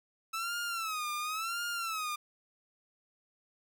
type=tone with vibrato; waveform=sawtooth; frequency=1304 Hz; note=E6; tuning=19 cents flat; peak=-30 dBFS; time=0.33-2.16 s; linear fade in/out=10 ms; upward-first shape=sine; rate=0.94 Hz; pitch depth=140 cents each way; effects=none